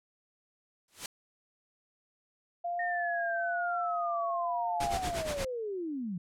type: noise with exponential growth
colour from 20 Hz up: white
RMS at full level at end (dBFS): -33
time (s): 0.88-1.06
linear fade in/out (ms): 2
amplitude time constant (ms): 37
type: tone with vibrato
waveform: sine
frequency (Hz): 693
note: F5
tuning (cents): -14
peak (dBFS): -31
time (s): 2.64-4.98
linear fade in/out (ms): 10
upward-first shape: triangle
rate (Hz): 1.1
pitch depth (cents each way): 32
type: linear sweep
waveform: sine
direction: down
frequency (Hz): 1847 to 166.3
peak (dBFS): -33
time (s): 2.79-6.18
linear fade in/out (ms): 5
type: noise with tremolo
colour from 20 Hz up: pink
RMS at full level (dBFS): -34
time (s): 4.8-5.45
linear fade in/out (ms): 5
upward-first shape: sine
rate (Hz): 8.5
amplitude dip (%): 75
effects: low-pass 10000 Hz 12 dB/octave